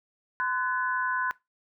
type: tone cluster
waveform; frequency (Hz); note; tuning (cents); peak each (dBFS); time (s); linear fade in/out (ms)
sine; 1022 / 1491 / 1714; C6 / F#6 / A6; -41 / +13 / -46; -29 / -28 / -33; 0.4-1.31; 0
effects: noise-tail reverb RT60 0.2 s tail -20 dB re dry